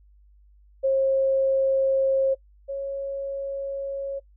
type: tone pair in turn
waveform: sine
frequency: 537 / 550.8 Hz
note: C5 / C#5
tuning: +45 / -11 cents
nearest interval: unison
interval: 44 cents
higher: second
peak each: -18 / -27 dBFS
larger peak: first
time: 0.83-2.35 / 2.68-4.2 s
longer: neither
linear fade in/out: 20 ms
effects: noise-tail reverb RT60 0.1 s tail -24 dB re dry + added 50 Hz sine -52 dBFS peak until 4.36 s